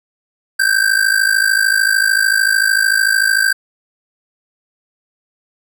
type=ring-modulated tone; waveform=square; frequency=1568 Hz; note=G6; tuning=in tune; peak=-9 dBFS; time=0.59-3.53 s; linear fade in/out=10 ms; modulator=26.7 Hz; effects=none